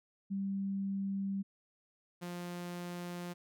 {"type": "tone pair in turn", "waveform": ["sine", "sawtooth"], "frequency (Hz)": [196, 175.76], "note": ["G3", "F3"], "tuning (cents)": [0, 11], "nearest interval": "major second", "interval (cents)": 189, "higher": "first", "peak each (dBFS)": [-33, -36], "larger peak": "first", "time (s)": [[0.3, 1.43], [2.21, 3.34]], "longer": "neither", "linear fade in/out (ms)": 20, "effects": []}